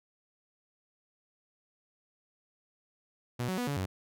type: tone with pitch steps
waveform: sawtooth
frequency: 122 / 186.1 / 245.3 / 142.6 / 94.1 Hz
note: B2 / F#3 / B3 / C#3 / F#2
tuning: -21 / +10 / -12 / +49 / +30 cents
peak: -27 dBFS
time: 3.39-3.86 s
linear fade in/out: 10 ms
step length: 94 ms
effects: none